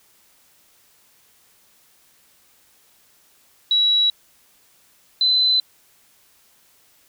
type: tone pair in turn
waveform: sine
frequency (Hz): 3900 / 4031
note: B7 / B7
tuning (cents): -23 / +35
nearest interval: minor second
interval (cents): 58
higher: second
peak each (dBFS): -14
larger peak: neither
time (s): 3.71-4.1 / 5.21-5.6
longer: neither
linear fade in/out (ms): 2
effects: white hiss -57 dBFS RMS until 7.08 s